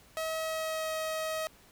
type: tone with pitch glide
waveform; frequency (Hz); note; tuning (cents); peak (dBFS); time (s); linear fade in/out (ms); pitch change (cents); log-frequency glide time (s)
sawtooth; 640 to 633.7; D#5 to D#5; +49 to +32; -28; 0.17-1.47; 0; -17; 0.39-0.91
effects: pink hiss -59 dBFS RMS until 1.71 s